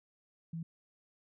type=tone; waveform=sine; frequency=164.81 Hz; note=E3; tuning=in tune; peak=-37 dBFS; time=0.53-0.63 s; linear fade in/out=5 ms; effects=none